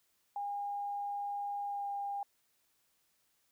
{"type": "tone with pitch glide", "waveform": "sine", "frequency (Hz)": [811, 804.5], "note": ["G#5", "G5"], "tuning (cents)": [-41, 45], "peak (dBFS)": -35, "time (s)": [0.36, 2.23], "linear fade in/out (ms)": 2, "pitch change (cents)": -14, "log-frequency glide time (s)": [1.65, 1.88], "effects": ["white hiss -75 dBFS RMS until 3.51 s"]}